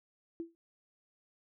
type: tone with exponential decay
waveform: sine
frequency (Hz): 333.6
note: E4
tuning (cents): +21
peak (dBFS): -33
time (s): 0.4-0.55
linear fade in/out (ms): 0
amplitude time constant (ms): 31
effects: none